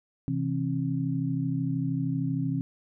sine tone cluster, 130.9 / 163.9 / 269.2 Hz, C3 / E3 / C4, +1 / -10 / +49 cents, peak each -30 dBFS, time 0.28-2.61 s, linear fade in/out 0 ms, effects none

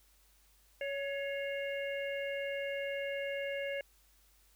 harmonic tone with a mistuned harmonic, 559 Hz, C#5, 14 cents sharp, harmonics 1 / 3 / 4 / 5, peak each -36 / -44 / -43 / -46 dBFS, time 0.81-3.81 s, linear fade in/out 2 ms, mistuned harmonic 4, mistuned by -59 cents, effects added 50 Hz sine -67 dBFS peak until 4.55 s + white hiss -68 dBFS RMS until 4.55 s

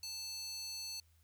square tone with high-pass filter, 880 Hz, A5, in tune, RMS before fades -44 dBFS, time 0.03-1 s, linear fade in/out 2 ms, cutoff 4800 Hz, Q 3.5, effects added 81 Hz sine -66 dBFS peak until 1.23 s + white hiss -75 dBFS RMS until 1.23 s

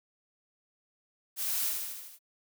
blue noise with echo, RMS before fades -33 dBFS, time 1.36-1.73 s, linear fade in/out 50 ms, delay 77 ms, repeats 6, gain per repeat -3 dB, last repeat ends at 2.192 s, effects none

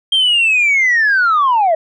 sine linear sweep, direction down, 3200 to 619 Hz, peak -8 dBFS, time 0.12-1.75 s, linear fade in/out 5 ms, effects tanh soft clip ceiling -7 dBFS

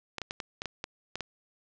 clicks, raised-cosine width 0.2 ms, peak -17 dBFS, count 9, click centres 0.183 / 0.217 / 0.309 / 0.402 / 0.619 / 0.657 / 0.841 / 1.156 / 1.207 s, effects low-pass 7000 Hz 12 dB/octave

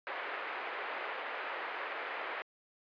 white band-pass noise, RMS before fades -40 dBFS, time 0.07-2.42 s, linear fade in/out 0 ms, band 410 to 2200 Hz, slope 24 dB/octave, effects resampled to 11025 Hz

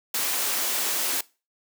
white high-pass noise, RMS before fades -26 dBFS, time 0.14-1.21 s, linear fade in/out 5 ms, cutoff 250 Hz, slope 24 dB/octave, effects noise-tail reverb RT60 0.3 s tail -21 dB re dry

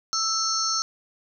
sine tone cluster, 1324 / 4322 / 5460 / 6230 Hz, E6 / C#8 / F8 / G8, +7 / -45 / -40 / -12 cents, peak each -28 dBFS, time 0.13-0.82 s, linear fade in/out 0 ms, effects none

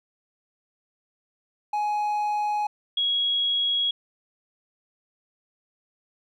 triangle / sine tone pair in turn, 837 / 3317 Hz, G#5 / G#7, +13 / -3 cents, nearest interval 2 octaves, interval 2384 cents, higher second, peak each -21 dBFS, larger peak neither, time 1.73-2.67 / 2.97-3.91 s, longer neither, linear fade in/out 5 ms, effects none

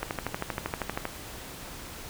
click train, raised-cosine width 0.5 ms, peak -14 dBFS, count 14, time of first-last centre 0.03-1.054 s, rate 12.7 Hz, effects pink hiss -42 dBFS RMS until 2.09 s

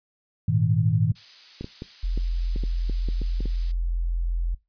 sine chord, Ab suspended second, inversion none, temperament equal with one note detuned, 103.83 / 116.54 / 158.37 Hz, Ab2 / Bb2 / Eb3, 0 / 0 / +31 cents, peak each -23 dBFS, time 0.48-1.12 s, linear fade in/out 5 ms
violet noise, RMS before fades -34 dBFS, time 1.15-3.72 s, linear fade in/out 10 ms
clicks, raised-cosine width 3 ms, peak -20 dBFS, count 11, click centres 1.61 / 1.644 / 1.821 / 2.176 / 2.561 / 2.637 / 2.897 / 3.087 / 3.217 / 3.406 / 3.457 s
sine tone, 42.68 Hz, F1, 39 cents flat, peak -22 dBFS, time 2.03-4.55 s, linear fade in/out 10 ms
effects noise-tail reverb RT60 0.2 s tail -21 dB re dry + resampled to 11025 Hz

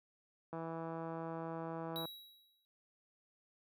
click train, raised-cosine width 1 ms, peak -30 dBFS, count 251, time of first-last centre 0.53-2.054 s, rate 164 Hz
square tone with exponential decay, 3873 Hz, B7, 35 cents flat, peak -40 dBFS, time 1.96-2.65 s, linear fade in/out 0 ms, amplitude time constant 150 ms
effects high-pass 100 Hz 12 dB/octave

